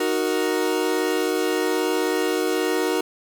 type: chord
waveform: 40% pulse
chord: D# minor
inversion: none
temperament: equal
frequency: 311.1 / 370 / 466.2 Hz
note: D#4 / F#4 / A#4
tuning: 0 / 0 / 0 cents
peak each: -25 / -23 / -24 dBFS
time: 0-3.01 s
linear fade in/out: 5 ms
effects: none